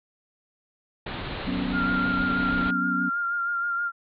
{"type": "low-pass noise", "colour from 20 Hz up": "pink", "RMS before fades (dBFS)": -33, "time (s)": [1.06, 2.71], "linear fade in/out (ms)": 5, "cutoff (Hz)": 4200, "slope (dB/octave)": 96}
{"type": "chord", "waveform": "sine", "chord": "F# suspended fourth", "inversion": "none", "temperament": "just", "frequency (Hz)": [185, 246.7, 277.5], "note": ["F#3", "B3", "C#4"], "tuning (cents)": [0, -2, 2], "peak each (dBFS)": -30, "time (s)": [1.46, 3.1], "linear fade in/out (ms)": 20}
{"type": "tone with vibrato", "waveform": "sine", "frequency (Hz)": 1396.9, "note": "F6", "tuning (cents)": 0, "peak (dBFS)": -24, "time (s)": [1.72, 3.92], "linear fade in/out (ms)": 50, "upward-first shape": "sine", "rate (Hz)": 6.3, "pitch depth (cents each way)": 26}
{"effects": []}